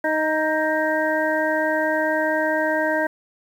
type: harmonic tone with a mistuned harmonic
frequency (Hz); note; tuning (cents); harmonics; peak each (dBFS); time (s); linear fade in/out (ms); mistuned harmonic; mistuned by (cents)
311.6; D#4; +3; 1 / 2 / 3 / 5 / 6; -26 / -22 / -27 / -25 / -28; 0.04-3.07; 5; 5; +20
effects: 8-bit